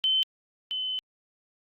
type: tone pair in turn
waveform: sine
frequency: 3070 / 3038 Hz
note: G7 / F#7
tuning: -37 / +45 cents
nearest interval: unison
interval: 18 cents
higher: first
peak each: -21 / -28 dBFS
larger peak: first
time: 0.04-0.23 / 0.71-0.99 s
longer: second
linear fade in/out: 0 ms
effects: Opus 48 kbps